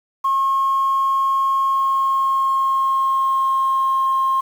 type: tone with pitch glide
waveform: sine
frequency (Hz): 1080 to 1066.4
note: C#6 to C6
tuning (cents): -45 to +33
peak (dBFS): -14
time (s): 0.24-4.41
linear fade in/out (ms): 10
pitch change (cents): -22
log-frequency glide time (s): 1.73-4.19
effects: tanh soft clip ceiling -11 dBFS + 7-bit